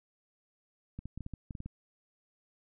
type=clicks; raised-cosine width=5 ms; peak=-28 dBFS; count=10; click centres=0.99 / 1.056 / 1.176 / 1.207 / 1.264 / 1.337 / 1.508 / 1.552 / 1.604 / 1.66 s; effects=none